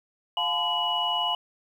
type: tone cluster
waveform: sine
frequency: 706 / 863 / 1015 / 2929 Hz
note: F5 / A5 / B5 / F#7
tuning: +19 / -34 / +47 / -18 cents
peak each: -31 / -31 / -31 / -26 dBFS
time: 0.37-1.35 s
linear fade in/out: 2 ms
effects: 9-bit